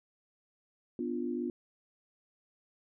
sine chord, B diminished, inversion none, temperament equal, 246.9 / 293.7 / 349.2 Hz, B3 / D4 / F4, 0 / 0 / 0 cents, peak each -35 / -39 / -36 dBFS, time 0.99-1.5 s, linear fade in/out 2 ms, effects none

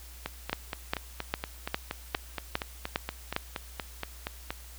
two click trains, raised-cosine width 0.3 ms, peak -16 / -11 dBFS, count 19 / 8, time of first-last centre 0.26-4.505 / 0.53-3.364 s, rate 4.24 / 2.47 Hz, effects added 60 Hz sine -46 dBFS peak until 4.78 s + white hiss -51 dBFS RMS until 4.78 s

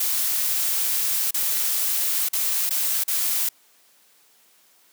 blue noise with dropouts, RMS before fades -23 dBFS, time 0-3.49 s, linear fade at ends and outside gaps 5 ms, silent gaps 1.309-1.342 / 2.287-2.331 / 2.694-2.706 / 3.038-3.079 s, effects white hiss -58 dBFS RMS until 4.92 s + high-pass 200 Hz 12 dB/octave

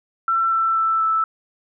sine tone with pitch steps, 1344 / 1334.7 / 1325.5 / 1316.3 Hz, E6 / E6 / E6 / E6, +33 / +21 / +9 / -3 cents, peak -16 dBFS, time 0.28-1.24 s, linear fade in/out 2 ms, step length 240 ms, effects none

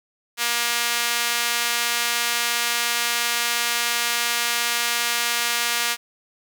sawtooth tone with high-pass filter, 237.1 Hz, A#3, 30 cents sharp, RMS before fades -23 dBFS, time 0.37-5.97 s, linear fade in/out 50 ms, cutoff 1800 Hz, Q 0.67, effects none

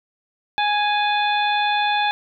harmonic tone with a mistuned harmonic, 830.6 Hz, G#5, in tune, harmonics 1 / 2 / 3 / 4 / 5, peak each -19 / -25 / -26 / -26 / -36 dBFS, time 0.58-2.11 s, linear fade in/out 0 ms, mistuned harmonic 4, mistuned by +79 cents, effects none

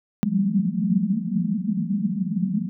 white band-pass noise, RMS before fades -23 dBFS, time 0.23-2.69 s, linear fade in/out 0 ms, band 170 to 220 Hz, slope 96 dB/octave, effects none

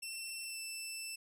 15% pulse tone with pitch glide, 2693 to 2657 Hz, E7 to E7, +36 to +13 cents, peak -34 dBFS, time 0.02-1.16 s, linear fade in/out 10 ms, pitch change -23 cents, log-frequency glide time 0.44-0.59 s, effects none

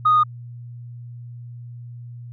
sine tone with pitch steps, 1244 / 1236.1 / 1228.3 Hz, D#6 / D#6 / D#6, -1 / -12 / -23 cents, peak -11 dBFS, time 0.05-0.236 s, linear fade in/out 10 ms, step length 62 ms, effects tanh soft clip ceiling -9 dBFS + added 120 Hz sine -34 dBFS peak until 2.32 s

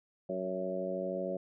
harmonic tone with a mistuned harmonic, 92.9 Hz, F#2, 7 cents sharp, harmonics 2 / 3 / 4 / 5 / 6 / 7, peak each -40 / -45 / -40 / -44 / -36 / -41 dBFS, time 0.29-1.37 s, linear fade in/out 5 ms, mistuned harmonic 7, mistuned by +22 cents, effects none

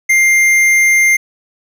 sine tone with tanh clipping, 2100 Hz, C7, 6 cents sharp, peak -9 dBFS, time 0.09-1.17 s, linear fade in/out 10 ms, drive 13 dB, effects none

